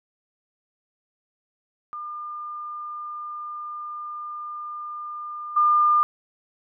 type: tone with level steps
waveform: sine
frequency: 1204 Hz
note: D6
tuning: 43 cents sharp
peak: -31 / -15 dBFS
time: 1.93-6.03 s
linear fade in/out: 0 ms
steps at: 5.56 s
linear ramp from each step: 10 ms
effects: none